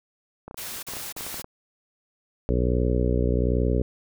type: clicks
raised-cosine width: 1 ms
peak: -24 dBFS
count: 12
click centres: 0.48 / 0.511 / 0.544 / 0.887 / 0.936 / 0.968 / 1.166 / 1.208 / 1.266 / 1.343 / 1.397 / 1.444 s
type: noise bursts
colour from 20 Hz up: white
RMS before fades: -35 dBFS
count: 3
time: 0.57-1.422 s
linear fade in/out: 10 ms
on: 260 ms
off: 36 ms
type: harmonic tone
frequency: 61.2 Hz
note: B1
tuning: 15 cents flat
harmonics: 1 / 2 / 3 / 4 / 5 / 6 / 7 / 8 / 9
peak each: -23 / -27 / -31 / -30 / -32 / -33 / -29 / -33 / -34 dBFS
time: 2.49-3.82 s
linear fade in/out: 0 ms
effects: none